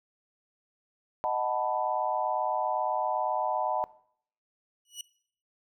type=chord; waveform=sine; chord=B dominant seventh; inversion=first; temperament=equal; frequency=622.3 / 740 / 880 / 987.8 Hz; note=D#5 / F#5 / A5 / B5; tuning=0 / 0 / 0 / 0 cents; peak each=-32 / -31 / -31 / -33 dBFS; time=1.24-3.84 s; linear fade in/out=0 ms
type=tone with exponential growth; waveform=20% pulse; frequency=2931 Hz; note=F#7; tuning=17 cents flat; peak=-28 dBFS; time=4.85-5.01 s; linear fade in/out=2 ms; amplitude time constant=33 ms
effects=noise-tail reverb RT60 0.6 s tail -20 dB re dry